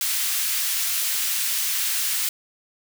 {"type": "high-pass noise", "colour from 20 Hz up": "white", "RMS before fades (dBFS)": -24, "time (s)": [0.01, 2.29], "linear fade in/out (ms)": 2, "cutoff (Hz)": 1800, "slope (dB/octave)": 12, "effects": []}